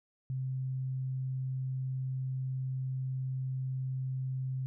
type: tone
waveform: sine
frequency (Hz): 130.81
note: C3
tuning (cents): 0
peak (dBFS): -32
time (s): 0.3-4.66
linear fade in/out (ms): 0
effects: none